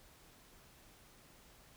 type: silence
effects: pink hiss -62 dBFS RMS until 1.76 s